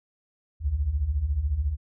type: beating tone pair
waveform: sine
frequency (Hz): 61.74 / 75.74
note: B1 / D#2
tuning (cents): 0 / -46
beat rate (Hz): 14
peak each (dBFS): -29 / -24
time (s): 0.6-1.77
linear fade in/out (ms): 50
effects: none